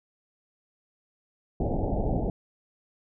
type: low-pass noise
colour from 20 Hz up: pink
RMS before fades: -27 dBFS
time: 1.6-2.3 s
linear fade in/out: 2 ms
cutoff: 820 Hz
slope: 96 dB/octave
effects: none